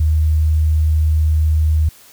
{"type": "tone", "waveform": "sine", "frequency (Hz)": 77.78, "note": "D#2", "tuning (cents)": 0, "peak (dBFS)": -11, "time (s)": [0, 1.89], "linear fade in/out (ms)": 5, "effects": ["white hiss -45 dBFS RMS until 2.12 s"]}